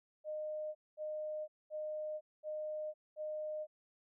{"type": "tone bursts", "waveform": "sine", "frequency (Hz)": 613, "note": "D#5", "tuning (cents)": -26, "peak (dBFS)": -38, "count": 5, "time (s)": [0.24, 3.67], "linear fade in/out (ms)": 50, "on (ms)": 510, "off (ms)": 220, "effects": []}